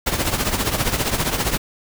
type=noise with tremolo; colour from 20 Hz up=pink; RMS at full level=-18 dBFS; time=0.06-1.58 s; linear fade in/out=10 ms; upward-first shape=triangle; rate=15 Hz; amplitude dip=75%; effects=none